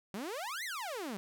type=exponential two-way sweep; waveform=sawtooth; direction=up then down; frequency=182.1 to 2151 to 182.1 Hz; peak=-34 dBFS; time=0.14-1.17 s; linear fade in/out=0 ms; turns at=0.64 s; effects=none